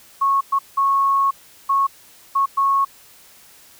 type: tone bursts at uneven times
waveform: sine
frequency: 1100 Hz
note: C#6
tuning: 14 cents flat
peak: -14 dBFS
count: 6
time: 0.21-0.41 / 0.52-0.59 / 0.77-1.31 / 1.69-1.87 / 2.35-2.46 / 2.57-2.85 s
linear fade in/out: 10 ms
effects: white hiss -48 dBFS RMS until 3.79 s